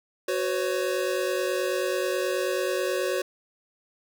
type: chord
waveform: square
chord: F# suspended fourth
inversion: none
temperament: equal with one note detuned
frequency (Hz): 370 / 505.1 / 554.4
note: F#4 / B4 / C#5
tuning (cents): 0 / +39 / 0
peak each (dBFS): -29 / -31 / -30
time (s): 0.28-3.22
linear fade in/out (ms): 5
effects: none